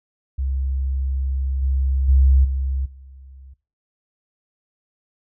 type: tone with level steps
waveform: sine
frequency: 66.7 Hz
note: C2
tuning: 34 cents sharp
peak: -20 / -17 / -11 / -20 / -40 dBFS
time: 0.38-3.54 s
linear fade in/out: 10 ms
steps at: 1.62 / 2.08 / 2.44 / 2.85 s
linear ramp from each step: 10 ms
effects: noise-tail reverb RT60 0.4 s tail -20 dB re dry